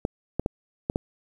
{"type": "clicks", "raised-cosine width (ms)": 2, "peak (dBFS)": -11, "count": 5, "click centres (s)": [0.051, 0.396, 0.461, 0.899, 0.959], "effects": ["8-bit"]}